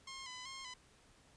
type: tone with vibrato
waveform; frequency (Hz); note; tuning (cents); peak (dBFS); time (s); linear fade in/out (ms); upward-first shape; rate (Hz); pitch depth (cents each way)
10% pulse; 1036; C6; -17; -38; 0.07-0.74; 5; square; 2.6; 52
effects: pink hiss -66 dBFS RMS until 1.36 s + resampled to 22050 Hz